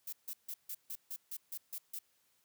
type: noise bursts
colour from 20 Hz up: violet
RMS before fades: -42 dBFS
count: 10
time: 0.07-1.99 s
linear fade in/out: 5 ms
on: 57 ms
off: 150 ms
effects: white hiss -74 dBFS RMS until 2.44 s + high-pass 60 Hz 12 dB/octave